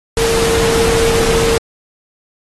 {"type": "tone in noise", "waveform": "sine", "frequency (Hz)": 457, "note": "A#4", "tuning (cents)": -34, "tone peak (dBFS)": -13, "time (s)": [0.17, 1.58], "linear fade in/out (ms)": 2, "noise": "pink", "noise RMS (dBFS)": -17, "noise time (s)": [0.17, 1.58], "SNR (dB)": 1, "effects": ["low-pass 11000 Hz 12 dB/octave", "AAC 32 kbps"]}